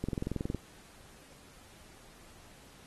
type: click train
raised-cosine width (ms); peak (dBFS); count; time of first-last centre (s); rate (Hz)
3; -20; 12; 0.04-0.547; 21.7
effects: pink hiss -57 dBFS RMS until 2.86 s + AAC 32 kbps